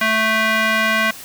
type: tone with band-pass filter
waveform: square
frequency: 220 Hz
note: A3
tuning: in tune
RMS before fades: -17 dBFS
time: 0.01-1.11 s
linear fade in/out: 5 ms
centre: 1900 Hz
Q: 1.7
effects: white hiss -36 dBFS RMS until 1.24 s